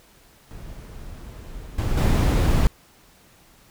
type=noise with level steps; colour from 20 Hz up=brown; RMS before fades=-38 / -23 / -17 dBFS; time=0.51-2.67 s; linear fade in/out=0 ms; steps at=1.78 / 1.97 s; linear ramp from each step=5 ms; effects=pink hiss -54 dBFS RMS until 3.7 s